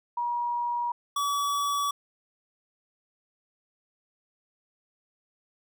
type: tone pair in turn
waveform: sine / square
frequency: 957 / 1141.2 Hz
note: A#5 / C#6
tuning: +45 / +50 cents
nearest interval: minor third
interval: 305 cents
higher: second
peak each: -26 dBFS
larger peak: neither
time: 0.17-0.92 / 1.16-1.91 s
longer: neither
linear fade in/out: 5 ms
effects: none